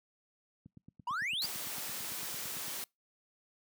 click train, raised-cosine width 5 ms, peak -35 dBFS, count 19, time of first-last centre 0.66-2.68 s, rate 8.91 Hz
triangle exponential sweep, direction up, 919 to 4978 Hz, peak -31 dBFS, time 1.07-1.46 s, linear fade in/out 5 ms
white noise, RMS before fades -40 dBFS, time 1.42-2.84 s, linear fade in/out 0 ms
effects noise-tail reverb RT60 0.2 s tail -26 dB re dry + high-pass 150 Hz 12 dB/octave

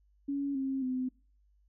sine tone with pitch steps, 280.5 / 268 / 256 Hz, C#4 / C4 / C4, +21 / +42 / -38 cents, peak -30 dBFS, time 0.28-1.09 s, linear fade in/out 10 ms, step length 270 ms, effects noise-tail reverb RT60 0.4 s tail -25 dB re dry + added 50 Hz sine -64 dBFS peak until 1.68 s

